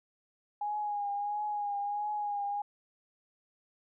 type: tone with vibrato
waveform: sine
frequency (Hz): 824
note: G#5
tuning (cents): -14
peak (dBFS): -31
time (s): 0.61-2.62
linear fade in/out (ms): 5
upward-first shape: triangle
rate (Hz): 1.5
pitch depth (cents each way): 39
effects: none